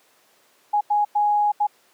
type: tone bursts at uneven times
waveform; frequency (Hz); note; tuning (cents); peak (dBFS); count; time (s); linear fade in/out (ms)
sine; 830.6; G#5; 0; -16; 4; 0.73-0.81 / 0.9-1.05 / 1.15-1.52 / 1.6-1.67; 10
effects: pink hiss -58 dBFS RMS until 1.93 s + high-pass 400 Hz 12 dB/octave